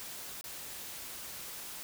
white noise with dropouts, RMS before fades -44 dBFS, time 0-1.83 s, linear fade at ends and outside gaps 0 ms, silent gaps 0.411-0.441 s, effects none

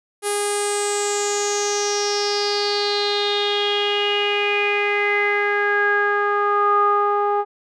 sawtooth tone with low-pass filter sweep, 410 Hz, G#4, 22 cents flat, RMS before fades -20 dBFS, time 0.22-7.45 s, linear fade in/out 50 ms, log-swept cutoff 10000 to 1000 Hz, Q 7.1, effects none

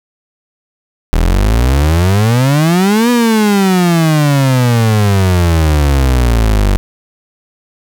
35% pulse exponential two-way sweep, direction up then down, 38.2 to 245.4 to 47.57 Hz, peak -6 dBFS, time 1.13-6.77 s, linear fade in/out 0 ms, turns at 3.1 s, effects none

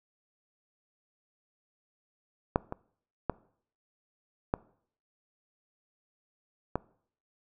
clicks, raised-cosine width 1 ms, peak -9 / -21 / -13 / -12 / -14 dBFS, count 5, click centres 2.559 / 2.724 / 3.297 / 4.539 / 6.756 s, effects noise-tail reverb RT60 0.6 s tail -22 dB re dry

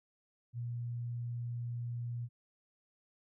sine tone, 119.5 Hz, A#2, 43 cents sharp, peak -36 dBFS, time 0.53-2.29 s, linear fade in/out 50 ms, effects none

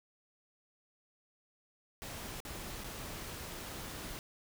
pink noise with dropouts, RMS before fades -44 dBFS, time 2.02-4.19 s, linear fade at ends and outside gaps 0 ms, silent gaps 2.403-2.451 / 2.838-2.843 s, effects none

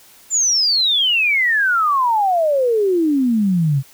sine exponential sweep, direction down, 7300 to 130.2 Hz, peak -13 dBFS, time 0.3-3.83 s, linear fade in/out 50 ms, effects white hiss -47 dBFS RMS until 3.93 s

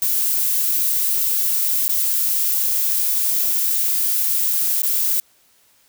violet noise with dropouts, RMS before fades -19 dBFS, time 0.02-5.2 s, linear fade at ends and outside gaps 0 ms, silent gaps 1.88-1.894 / 4.819-4.833 s, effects white hiss -57 dBFS RMS until 5.88 s

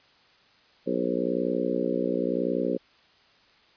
harmonic tone with a mistuned harmonic, 60.9 Hz, B1, 24 cents flat, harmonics 3 / 4 / 5 / 6 / 7 / 8 / 9, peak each -34 / -31 / -31 / -32 / -31 / -33 / -32 dBFS, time 0.86-2.78 s, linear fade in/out 20 ms, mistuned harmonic 9, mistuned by -32 cents, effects white hiss -59 dBFS RMS until 3.76 s + resampled to 11025 Hz

